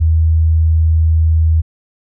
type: tone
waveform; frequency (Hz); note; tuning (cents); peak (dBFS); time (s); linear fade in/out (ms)
sine; 80.3; E2; -45; -8; 0-1.62; 20
effects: none